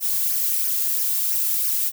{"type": "noise with flanger", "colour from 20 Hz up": "violet", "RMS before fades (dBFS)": -22, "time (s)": [0, 1.92], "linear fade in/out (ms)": 50, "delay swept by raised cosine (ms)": [0.25, 2.05], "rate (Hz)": 3, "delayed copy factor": -0.65, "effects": []}